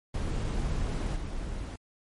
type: noise with level steps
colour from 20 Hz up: brown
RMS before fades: -30 / -35 dBFS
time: 0.14-1.76 s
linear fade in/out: 5 ms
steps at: 1.16 s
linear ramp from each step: 5 ms
effects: MP3 48 kbps